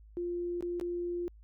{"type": "tone with dropouts", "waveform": "sine", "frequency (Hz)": 349.2, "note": "F4", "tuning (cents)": 0, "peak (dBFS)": -32, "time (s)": [0.17, 1.28], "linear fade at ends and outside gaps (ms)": 0, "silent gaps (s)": [[0.608, 0.625], [0.798, 0.812]], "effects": ["added 53 Hz sine -52 dBFS peak until 1.43 s"]}